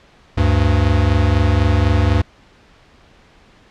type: tone pair together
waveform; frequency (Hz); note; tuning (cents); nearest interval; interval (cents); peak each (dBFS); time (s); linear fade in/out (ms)
square; 74 / 98; D2 / G2; +14 / 0; perfect fourth; 486; -16 / -15; 0.37-2.22; 10
effects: pink hiss -49 dBFS RMS until 3.7 s + low-pass 4000 Hz 12 dB/octave